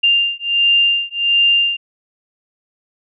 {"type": "beating tone pair", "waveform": "sine", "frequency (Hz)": [2794, 2795.4], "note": ["F7", "F7"], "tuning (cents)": [0, 1], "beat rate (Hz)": 1.4, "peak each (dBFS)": -15, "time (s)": [0.03, 1.77], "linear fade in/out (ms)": 10, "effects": []}